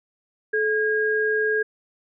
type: tone pair together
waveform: sine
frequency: 431.9 / 1630.6 Hz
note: A4 / G#6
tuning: -32 / -32 cents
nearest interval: octave + major seventh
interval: 2300 cents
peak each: -22 dBFS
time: 0.53-1.63 s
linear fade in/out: 10 ms
effects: none